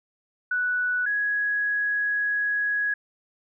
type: tone pair in turn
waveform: sine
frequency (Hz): 1480 / 1668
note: F#6 / G#6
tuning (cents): 0 / +7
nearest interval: major second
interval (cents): 207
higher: second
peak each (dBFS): -22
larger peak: neither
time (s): 0.51-1.06 / 1.06-2.94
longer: second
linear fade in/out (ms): 5
effects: none